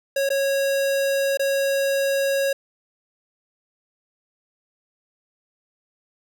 square tone with dropouts, 550 Hz, C#5, 14 cents flat, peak -20 dBFS, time 0.16-2.53 s, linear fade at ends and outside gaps 5 ms, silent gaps 0.291-0.302 / 1.373-1.394 s, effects none

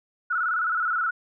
sine tone with vibrato, 1387 Hz, F6, 12 cents flat, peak -22 dBFS, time 0.3-1.11 s, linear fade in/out 10 ms, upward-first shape square, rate 19 Hz, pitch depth 81 cents each way, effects none

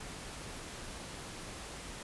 pink noise, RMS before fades -45 dBFS, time 0-2.03 s, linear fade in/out 5 ms, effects resampled to 24000 Hz

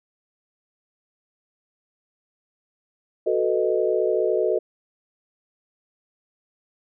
sine chord, B dominant seventh, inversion second, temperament equal, 370 / 440 / 493.9 / 622.3 Hz, F#4 / A4 / B4 / D#5, 0 / 0 / 0 / 0 cents, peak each -24 / -23 / -26 / -25 dBFS, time 3.26-4.59 s, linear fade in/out 10 ms, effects none

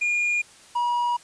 triangle tone pair in turn, 2425 / 962.4 Hz, D#7 / B5, -45 / -45 cents, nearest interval octave + major third, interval 1600 cents, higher first, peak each -19 dBFS, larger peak neither, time 0.01-0.42 / 0.75-1.17 s, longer second, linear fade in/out 10 ms, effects white hiss -50 dBFS RMS until 1.23 s + resampled to 22050 Hz

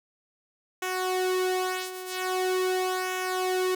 sawtooth tone with flanger, 370 Hz, F#4, in tune, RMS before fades -28 dBFS, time 0.82-3.75 s, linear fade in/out 5 ms, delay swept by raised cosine 0.22 to 2.72 ms, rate 0.43 Hz, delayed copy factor -0.65, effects none

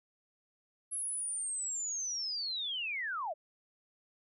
sine linear sweep, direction down, 11000 to 562 Hz, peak -34 dBFS, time 0.91-3.34 s, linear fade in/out 20 ms, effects none

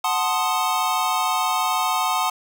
square chord, F# diminished seventh, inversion none, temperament equal, 740 / 880 / 1046.5 / 1244.5 Hz, F#5 / A5 / C6 / Eb6, 0 / 0 / 0 / 0 cents, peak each -26 dBFS, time 0.04-2.3 s, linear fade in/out 5 ms, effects none

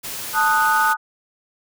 white noise, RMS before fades -30 dBFS, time 0.03-0.94 s, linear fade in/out 20 ms
sine chord, D# diminished, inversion second, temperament equal, 880 / 1244.5 / 1480 Hz, A5 / D#6 / F#6, 0 / 0 / 0 cents, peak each -19 dBFS, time 0.33-0.97 s, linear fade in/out 50 ms
effects none

